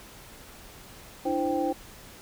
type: tone cluster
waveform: sine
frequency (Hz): 297.8 / 333.4 / 521 / 785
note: D4 / E4 / C5 / G5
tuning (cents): +24 / +20 / -7 / +2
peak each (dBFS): -30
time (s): 1.25-1.73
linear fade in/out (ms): 10
effects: pink hiss -48 dBFS RMS until 2.21 s